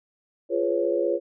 sine chord, C# dominant seventh, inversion first, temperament just, 346.5 / 415.8 / 498.9 / 554.4 Hz, E#4 / G#4 / B4 / C#5, -14 / +2 / +17 / 0 cents, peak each -26 / -28 / -27 / -26 dBFS, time 0.49-1.2 s, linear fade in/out 50 ms, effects none

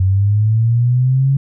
sine linear sweep, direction up, 92.5 to 138.59 Hz, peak -10 dBFS, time 0-1.37 s, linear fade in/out 5 ms, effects none

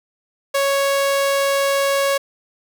sawtooth tone, 554.4 Hz, C#5, in tune, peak -12 dBFS, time 0.54-2.18 s, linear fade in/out 10 ms, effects none

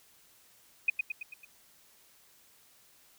sine tone with echo, 2490 Hz, D#7, 1 cent sharp, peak -21 dBFS, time 0.88-0.9 s, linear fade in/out 5 ms, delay 110 ms, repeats 5, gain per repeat -5 dB, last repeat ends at 1.45 s, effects white hiss -62 dBFS RMS until 3.18 s

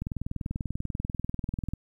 click train, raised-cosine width 5 ms, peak -19 dBFS, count 36, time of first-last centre 0.02-1.736 s, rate 20.4 Hz, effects 10-bit

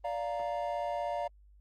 triangle chord, Bb major, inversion first, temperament just, 582.7 / 699.2 / 932.3 Hz, D5 / F5 / Bb5, -14 / +2 / 0 cents, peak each -34 / -33 / -37 dBFS, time 0.04-1.28 s, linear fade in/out 10 ms, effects added 50 Hz sine -56 dBFS peak until 1.6 s + Opus 24 kbps

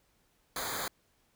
pink noise with comb filter, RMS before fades -36 dBFS, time 0.56-0.88 s, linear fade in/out 2 ms, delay 0.36 ms, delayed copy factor -0.9, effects pink hiss -71 dBFS RMS until 1.35 s

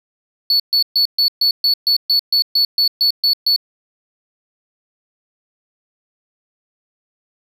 triangle tone bursts, 4435 Hz, C#8, in tune, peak -10 dBFS, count 14, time 0.5-3.562 s, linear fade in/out 2 ms, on 98 ms, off 130 ms, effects none

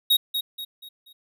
square tone with echo, 3773 Hz, A#7, 20 cents sharp, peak -16 dBFS, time 0.1-0.17 s, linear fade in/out 10 ms, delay 240 ms, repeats 4, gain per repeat -8 dB, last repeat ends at 1.13 s, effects none

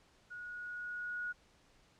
sine tone with level ramp, 1453 Hz, F#6, 32 cents flat, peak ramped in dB -44 to -36 dBFS, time 0.3-1.33 s, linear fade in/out 20 ms, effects pink hiss -67 dBFS RMS until 1.99 s + low-pass 7000 Hz 12 dB/octave

